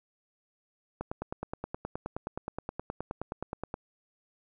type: click train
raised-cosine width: 1 ms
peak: -20 dBFS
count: 27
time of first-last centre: 1.01-3.741 s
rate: 9.52 Hz
effects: none